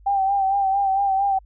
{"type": "tone with vibrato", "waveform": "sine", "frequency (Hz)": 784, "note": "G5", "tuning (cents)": 0, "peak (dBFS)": -17, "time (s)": [0.06, 1.39], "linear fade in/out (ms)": 10, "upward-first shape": "sine", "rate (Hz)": 4.4, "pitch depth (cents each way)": 43, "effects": ["added 50 Hz sine -46 dBFS peak until 1.45 s"]}